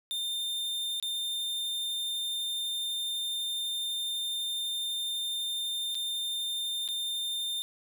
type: tone with dropouts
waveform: 45% pulse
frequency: 3612 Hz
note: A7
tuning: 45 cents sharp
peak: -31 dBFS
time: 0.11-7.62 s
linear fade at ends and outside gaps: 0 ms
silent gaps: 0.999-1.026 / 5.946-5.952 / 6.878-6.887 s
effects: none